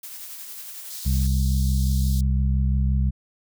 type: noise with tremolo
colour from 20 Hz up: blue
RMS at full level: -36 dBFS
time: 0.03-1.27 s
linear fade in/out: 5 ms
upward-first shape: triangle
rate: 11 Hz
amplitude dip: 35%
type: high-pass noise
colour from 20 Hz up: pink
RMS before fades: -38 dBFS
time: 0.9-2.21 s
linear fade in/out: 5 ms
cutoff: 3700 Hz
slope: 48 dB/octave
type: harmonic tone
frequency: 65.8 Hz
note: C2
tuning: 10 cents sharp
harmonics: 1 / 2 / 3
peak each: -19 / -25 / -29 dBFS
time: 1.05-3.11 s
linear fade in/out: 20 ms
effects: none